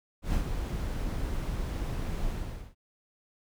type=noise with ADSR envelope; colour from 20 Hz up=brown; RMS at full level=-26 dBFS; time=0.22-2.75 s; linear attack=120 ms; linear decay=90 ms; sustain=-6 dB; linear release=440 ms; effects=none